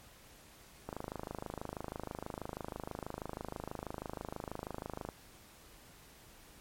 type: click train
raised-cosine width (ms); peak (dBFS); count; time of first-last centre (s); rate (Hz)
1; -25; 111; 0.89-5.088; 26.2
effects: pink hiss -58 dBFS RMS until 6.6 s + MP3 64 kbps